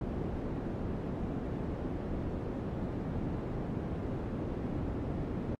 white low-pass noise, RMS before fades -36 dBFS, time 0.01-5.55 s, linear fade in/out 2 ms, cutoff 300 Hz, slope 12 dB/octave, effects AAC 48 kbps

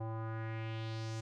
square tone with low-pass filter sweep, 111.7 Hz, A2, 27 cents sharp, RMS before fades -40 dBFS, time 0-1.21 s, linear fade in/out 10 ms, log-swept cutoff 810 to 7000 Hz, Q 2.3, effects none

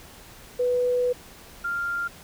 sine tone pair in turn, 493.9 / 1394.2 Hz, B4 / F6, 0 / -3 cents, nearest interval octave + tritone, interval 1797 cents, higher second, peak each -20 / -25 dBFS, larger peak first, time 0.59-1.13 / 1.64-2.08 s, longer first, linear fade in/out 10 ms, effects pink hiss -47 dBFS RMS until 2.23 s

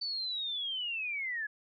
sine linear sweep, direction down, 4557 to 1667 Hz, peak -33 dBFS, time 0.01-1.47 s, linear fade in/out 10 ms, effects none

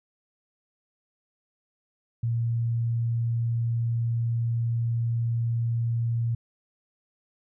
sine tone, 116.54 Hz, A#2, in tune, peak -23 dBFS, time 2.23-6.35 s, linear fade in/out 5 ms, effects none

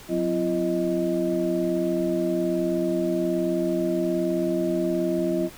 sine tone cluster, 182.4 / 261.2 / 340 / 625 Hz, F#3 / C4 / F4 / D#5, -24 / -3 / -46 / +8 cents, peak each -29 / -30 / -24 / -28 dBFS, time 0.08-5.5 s, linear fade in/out 50 ms, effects pink hiss -45 dBFS RMS until 5.57 s

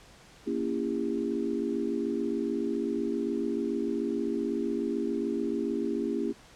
sine chord, A# diminished seventh, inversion none, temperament just, 233.1 / 279.7 / 335.6 / 402.8 Hz, A#3 / C#4 / E4 / G4, 0 / +16 / +31 / +47 cents, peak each -33 dBFS, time 0.46-6.33 s, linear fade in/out 20 ms, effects pink hiss -54 dBFS RMS until 6.55 s + low-pass 8000 Hz 12 dB/octave

